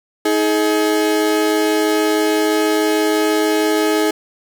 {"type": "tone pair together", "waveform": "35% pulse", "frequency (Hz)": [317, 423.2], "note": ["D#4", "G#4"], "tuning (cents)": [32, 33], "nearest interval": "perfect fourth", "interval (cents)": 501, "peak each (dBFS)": -15, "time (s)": [0.25, 4.11], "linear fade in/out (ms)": 5, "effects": []}